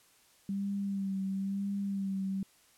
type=tone with vibrato; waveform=sine; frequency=196 Hz; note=G3; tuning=in tune; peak=-31 dBFS; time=0.49-2.43 s; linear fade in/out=2 ms; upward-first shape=sine; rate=1 Hz; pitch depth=33 cents each way; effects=white hiss -64 dBFS RMS until 2.77 s + low-pass 12000 Hz 12 dB/octave